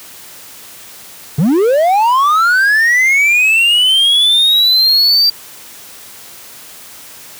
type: linear sweep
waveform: triangle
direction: up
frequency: 130.81 to 4699 Hz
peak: -6 dBFS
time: 1.38-5.3 s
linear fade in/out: 5 ms
effects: white hiss -35 dBFS RMS until 7.39 s + high-pass 80 Hz 12 dB/octave